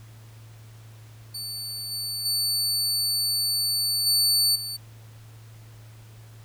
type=tone with level steps; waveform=sawtooth; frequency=4500 Hz; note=C#8; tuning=25 cents sharp; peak=-29 / -26 / -20 / -16 / -28 dBFS; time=1.34-4.77 s; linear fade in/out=10 ms; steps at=1.91 / 2.25 / 4.06 / 4.55 s; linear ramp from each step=10 ms; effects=added 111 Hz sine -44 dBFS peak until 6.44 s + pink hiss -55 dBFS RMS until 6.44 s

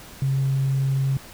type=tone; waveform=sine; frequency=135.3 Hz; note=C#3; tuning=42 cents flat; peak=-18 dBFS; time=0.22-1.17 s; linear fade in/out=2 ms; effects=tanh soft clip ceiling -14 dBFS + pink hiss -43 dBFS RMS until 1.33 s

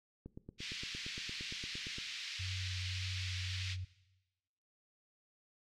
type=click train; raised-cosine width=3 ms; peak=-34 dBFS; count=16; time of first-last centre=0.26-1.984 s; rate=8.7 Hz
type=band-pass noise; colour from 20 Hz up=pink; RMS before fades=-44 dBFS; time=0.58-3.77 s; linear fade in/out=50 ms; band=2200 to 5100 Hz; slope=24 dB/octave
type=tone with vibrato; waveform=sine; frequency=92.5 Hz; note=F#2; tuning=in tune; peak=-39 dBFS; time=2.39-3.85 s; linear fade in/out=10 ms; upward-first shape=triangle; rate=1.8 Hz; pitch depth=23 cents each way
effects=noise-tail reverb RT60 1.0 s tail -18 dB re dry

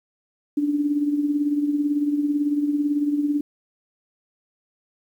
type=tone with tremolo; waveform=sine; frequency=291.8 Hz; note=D4; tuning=11 cents flat; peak=-16 dBFS; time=0.57-3.41 s; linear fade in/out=5 ms; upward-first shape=triangle; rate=18 Hz; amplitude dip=65%; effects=9-bit

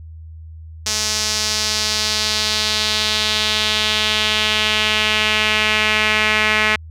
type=tone with band-pass filter sweep; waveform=sawtooth; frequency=214.6 Hz; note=A3; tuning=43 cents flat; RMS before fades=-18 dBFS; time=0.86-6.76 s; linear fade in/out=5 ms; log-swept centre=5700 to 2200 Hz; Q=2.3; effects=added 80 Hz sine -33 dBFS peak until 6.9 s

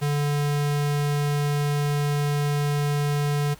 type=tone; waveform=square; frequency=145.5 Hz; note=D3; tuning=16 cents flat; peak=-22 dBFS; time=0.01-3.55 s; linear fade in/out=20 ms; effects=added 50 Hz sine -53 dBFS peak until 3.59 s + pink hiss -50 dBFS RMS until 3.59 s

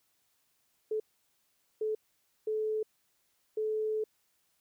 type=tone bursts at uneven times; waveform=sine; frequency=432.9 Hz; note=A4; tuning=28 cents flat; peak=-29 dBFS; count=4; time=0.91-1 / 1.81-1.95 / 2.47-2.83 / 3.57-4.04 s; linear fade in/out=5 ms; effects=white hiss -74 dBFS RMS until 4.6 s

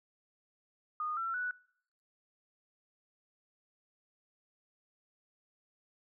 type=tone with pitch steps; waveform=sine; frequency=1229 / 1348 / 1478.5 Hz; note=D#6 / E6 / F#6; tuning=-22 / +38 / -2 cents; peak=-33 dBFS; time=1-1.51 s; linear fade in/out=2 ms; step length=170 ms; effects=noise-tail reverb RT60 0.7 s tail -24 dB re dry

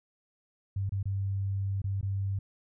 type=tone with dropouts; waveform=sine; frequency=98 Hz; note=G2; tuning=in tune; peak=-28 dBFS; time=0.76-2.39 s; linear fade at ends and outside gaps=5 ms; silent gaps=0.894-0.92 / 1.029-1.055 / 1.818-1.841 / 2.012-2.028 s; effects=none

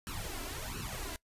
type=noise with flanger; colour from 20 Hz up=pink; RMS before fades=-40 dBFS; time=0.07-1.16 s; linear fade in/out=0 ms; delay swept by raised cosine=0.7 to 3 ms; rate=1.4 Hz; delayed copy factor=+0.9; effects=noise-tail reverb RT60 0.1 s tail -21 dB re dry + resampled to 32000 Hz

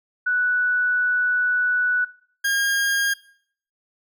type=tone pair in turn; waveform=sine / 40% pulse; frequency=1480 / 1621 Hz; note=F#6 / G#6; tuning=0 / -42 cents; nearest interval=major second; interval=158 cents; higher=second; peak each=-18 dBFS; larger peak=neither; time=0.26-2.05 / 2.44-3.14 s; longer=first; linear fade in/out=10 ms; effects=noise-tail reverb RT60 0.6 s tail -21 dB re dry

